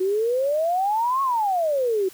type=exponential two-way sweep; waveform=sine; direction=up then down; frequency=365.3 to 1108.7 to 365.3 Hz; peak=-19 dBFS; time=0-2.09 s; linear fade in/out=10 ms; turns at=1.22 s; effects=white hiss -47 dBFS RMS until 2.13 s